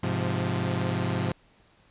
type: chord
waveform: sawtooth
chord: F minor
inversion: first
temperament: equal with one note detuned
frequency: 103.83 / 129.31 / 174.61 Hz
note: Ab2 / C3 / F3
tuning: 0 / -20 / 0 cents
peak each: -26 dBFS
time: 0.03-1.32 s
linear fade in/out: 5 ms
effects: pink hiss -61 dBFS RMS until 1.9 s + resampled to 8000 Hz